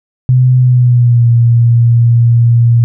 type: tone with pitch glide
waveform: sine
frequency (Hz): 127 to 117.81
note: B2 to A#2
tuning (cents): +49 to +19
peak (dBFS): -4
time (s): 0.29-2.84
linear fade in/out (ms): 0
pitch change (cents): -130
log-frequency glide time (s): 0.57-1.28
effects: none